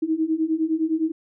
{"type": "beating tone pair", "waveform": "sine", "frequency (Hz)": [313.1, 322.9], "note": ["D#4", "E4"], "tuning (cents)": [11, -36], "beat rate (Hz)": 9.8, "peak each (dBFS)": [-24, -22], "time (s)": [0.02, 1.12], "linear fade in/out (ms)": 10, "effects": []}